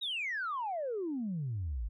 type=exponential sweep; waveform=sine; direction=down; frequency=3897 to 49.01 Hz; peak=-32 dBFS; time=0.01-1.89 s; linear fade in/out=20 ms; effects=tanh soft clip ceiling -29 dBFS